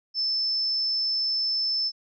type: tone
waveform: sine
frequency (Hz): 5274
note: E8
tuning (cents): 0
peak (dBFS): -23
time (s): 0.14-1.92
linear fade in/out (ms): 50
effects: none